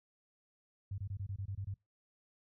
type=tone bursts; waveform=sine; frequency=98 Hz; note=G2; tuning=in tune; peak=-37 dBFS; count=9; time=0.91-1.741 s; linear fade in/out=5 ms; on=71 ms; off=24 ms; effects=noise-tail reverb RT60 0.2 s tail -23 dB re dry